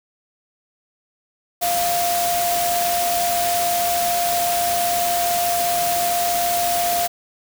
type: tone in noise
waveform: sine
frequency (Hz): 698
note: F5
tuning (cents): -1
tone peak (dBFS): -19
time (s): 1.61-7.08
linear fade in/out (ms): 20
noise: white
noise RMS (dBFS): -24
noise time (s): 1.61-7.08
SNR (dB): +2
effects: none